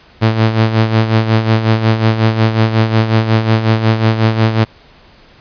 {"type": "tone with tremolo", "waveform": "sawtooth", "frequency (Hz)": 111.2, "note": "A2", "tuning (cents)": 19, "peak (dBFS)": -3, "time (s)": [0.21, 4.65], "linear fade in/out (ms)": 20, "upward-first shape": "sine", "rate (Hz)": 5.5, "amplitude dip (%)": 65, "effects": ["pink hiss -44 dBFS RMS until 5.4 s", "resampled to 11025 Hz"]}